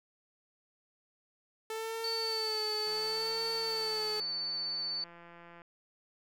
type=tone with vibrato; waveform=sawtooth; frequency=440 Hz; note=A4; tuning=in tune; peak=-32 dBFS; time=1.7-4.2 s; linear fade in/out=2 ms; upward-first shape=sine; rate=0.7 Hz; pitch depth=51 cents each way
type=tone; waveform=sine; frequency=4508 Hz; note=C#8; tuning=28 cents sharp; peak=-33 dBFS; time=2.04-5.04 s; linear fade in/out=2 ms
type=click train; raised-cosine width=0.5 ms; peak=-38 dBFS; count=471; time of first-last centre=2.87-5.619 s; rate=171 Hz
effects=none